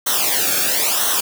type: noise with flanger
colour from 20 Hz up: white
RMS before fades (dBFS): -18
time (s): 0.06-1.21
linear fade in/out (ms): 10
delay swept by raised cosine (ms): 0.41 to 1.02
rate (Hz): 1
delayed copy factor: -0.8
effects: none